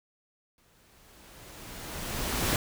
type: noise with exponential growth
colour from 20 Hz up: pink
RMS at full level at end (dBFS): -26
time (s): 0.58-2.56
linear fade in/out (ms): 1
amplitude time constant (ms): 430
effects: none